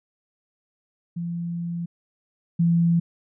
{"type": "tone pair in turn", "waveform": "sine", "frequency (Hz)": [170.9, 169.23], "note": ["F3", "E3"], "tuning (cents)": [-37, 46], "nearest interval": "unison", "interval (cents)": 17, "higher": "first", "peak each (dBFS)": [-26, -16], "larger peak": "second", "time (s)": [[1.16, 1.86], [2.59, 3]], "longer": "first", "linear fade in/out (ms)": 10, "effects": []}